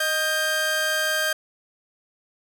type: tone pair together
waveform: sawtooth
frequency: 622.3 / 1588.2 Hz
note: D#5 / G6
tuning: 0 / +22 cents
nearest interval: octave + major third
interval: 1622 cents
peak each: -23 / -19 dBFS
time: 0-1.33 s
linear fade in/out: 5 ms
effects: none